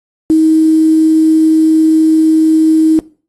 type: tone with quantisation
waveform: sine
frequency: 316.9 Hz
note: D#4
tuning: 32 cents sharp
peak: -5 dBFS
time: 0.3-2.99 s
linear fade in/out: 0 ms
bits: 5
effects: noise-tail reverb RT60 0.4 s tail -20 dB re dry + AAC 32 kbps